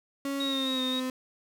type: tone with pitch glide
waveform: 35% pulse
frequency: 277.2 to 257.1 Hz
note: C#4 to C4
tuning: 0 to -30 cents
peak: -28 dBFS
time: 0.25-1.1 s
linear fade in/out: 2 ms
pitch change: -130 cents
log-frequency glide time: 0.41-0.81 s
type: tone with vibrato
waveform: sine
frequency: 3729 Hz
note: A#7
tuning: in tune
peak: -30 dBFS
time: 0.4-1 s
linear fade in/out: 5 ms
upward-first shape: square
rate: 3.8 Hz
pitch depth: 25 cents each way
effects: none